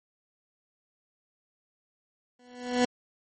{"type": "tone with exponential growth", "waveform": "20% pulse", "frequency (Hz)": 246.9, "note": "B3", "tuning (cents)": 0, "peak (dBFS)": -14, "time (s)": [2.39, 2.85], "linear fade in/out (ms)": 5, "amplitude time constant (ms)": 100, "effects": ["MP3 32 kbps"]}